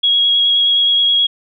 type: tone with vibrato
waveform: sine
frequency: 3309 Hz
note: G#7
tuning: 7 cents flat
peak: -10 dBFS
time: 0.03-1.27 s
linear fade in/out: 10 ms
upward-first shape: square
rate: 9.5 Hz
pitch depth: 10 cents each way
effects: none